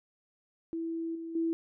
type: tone with level steps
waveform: sine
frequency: 329.6 Hz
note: E4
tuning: in tune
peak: -32 / -37 / -27 dBFS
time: 0.73-1.53 s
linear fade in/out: 0 ms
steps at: 1.15 / 1.35 s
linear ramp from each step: 5 ms
effects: none